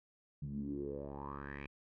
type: tone with low-pass filter sweep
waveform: 10% pulse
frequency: 70.4 Hz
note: C#2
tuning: 27 cents sharp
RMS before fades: -43 dBFS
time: 0.42-1.67 s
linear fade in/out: 5 ms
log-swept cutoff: 150 to 2500 Hz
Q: 6.5
effects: none